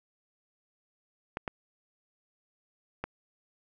clicks, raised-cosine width 0.5 ms, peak -18 dBFS, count 3, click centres 1.371 / 1.478 / 3.04 s, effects none

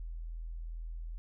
sine tone, 41.2 Hz, E1, in tune, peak -38 dBFS, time 0-1.18 s, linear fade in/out 0 ms, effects none

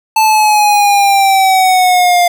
square exponential sweep, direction down, 880 to 700 Hz, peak -7 dBFS, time 0.16-2.28 s, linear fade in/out 5 ms, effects none

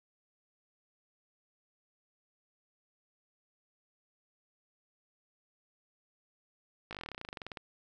slowing click train, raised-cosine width 0.3 ms, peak -25 dBFS, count 21, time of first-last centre 6.91-7.572 s, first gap 18 ms, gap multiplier 1.06, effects none

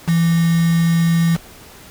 sine tone with quantisation, 167.1 Hz, E3, 24 cents sharp, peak -12 dBFS, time 0.07-1.37 s, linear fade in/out 20 ms, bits 4, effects pink hiss -41 dBFS RMS until 1.9 s

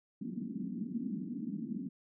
white band-pass noise, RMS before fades -39 dBFS, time 0.21-1.89 s, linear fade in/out 10 ms, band 180 to 270 Hz, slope 48 dB/octave, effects none

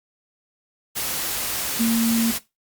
sine tone in noise, 229.3 Hz, A#3, 28 cents flat, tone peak -17 dBFS, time 1.79-2.32 s, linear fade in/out 20 ms, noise white, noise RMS -26 dBFS, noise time 0.95-2.39 s, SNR +6 dB, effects noise-tail reverb RT60 0.2 s tail -17 dB re dry + Opus 48 kbps

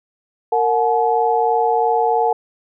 sine tone cluster, 460.5 / 732 / 855 Hz, A#4 / F#5 / A5, -21 / -19 / -50 cents, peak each -18 dBFS, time 0.52-2.33 s, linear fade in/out 5 ms, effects none

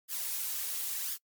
blue noise with flanger, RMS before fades -35 dBFS, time 0.08-1.18 s, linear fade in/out 50 ms, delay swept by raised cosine 0.59 to 5.69 ms, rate 0.96 Hz, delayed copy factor +0.6, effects noise-tail reverb RT60 0.1 s tail -25 dB re dry + MP3 96 kbps

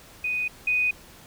sine tone pair in turn, 2489 / 2489 Hz, D#7 / D#7, 0 / 0 cents, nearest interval unison, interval 0 cents, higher neither, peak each -24 / -20 dBFS, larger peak second, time 0.24-0.48 / 0.67-0.91 s, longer neither, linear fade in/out 5 ms, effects pink hiss -49 dBFS RMS until 1.26 s

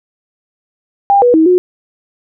sine tone with pitch steps, 800 / 487.3 / 319.6 / 362.1 Hz, G5 / B4 / D#4 / F#4, +35 / -23 / +47 / -37 cents, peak -5 dBFS, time 1.1-1.58 s, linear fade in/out 0 ms, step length 120 ms, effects none

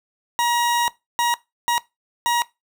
40% pulse tone bursts at uneven times, 951 Hz, A#5, 34 cents sharp, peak -16 dBFS, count 4, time 0.39-0.88 / 1.19-1.34 / 1.68-1.78 / 2.26-2.42 s, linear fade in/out 0 ms, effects noise-tail reverb RT60 0.2 s tail -19 dB re dry

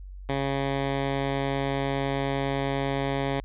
10% pulse tone, 137.7 Hz, C#3, 11 cents flat, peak -17 dBFS, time 0.29-3.4 s, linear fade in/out 2 ms, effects added 47 Hz sine -38 dBFS peak until 3.44 s + resampled to 8000 Hz

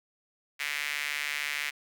sawtooth tone with high-pass filter, 146.3 Hz, D3, 6 cents flat, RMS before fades -33 dBFS, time 0.59-1.71 s, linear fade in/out 20 ms, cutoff 2100 Hz, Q 3.3, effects none

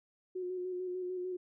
sine tone with vibrato, 364.4 Hz, F#4, 26 cents flat, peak -35 dBFS, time 0.35-1.37 s, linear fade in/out 10 ms, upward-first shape square, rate 6.7 Hz, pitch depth 22 cents each way, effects none

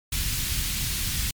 pink band-stop noise, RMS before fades -27 dBFS, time 0.12-1.31 s, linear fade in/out 5 ms, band 130 to 2600 Hz, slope 12 dB/octave, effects MP3 96 kbps

